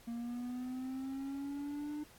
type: linear sweep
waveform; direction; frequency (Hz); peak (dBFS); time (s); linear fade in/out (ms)
triangle; up; 232 to 300.4; -36; 0.07-2.04; 10
effects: pink hiss -61 dBFS RMS until 2.18 s + AAC 64 kbps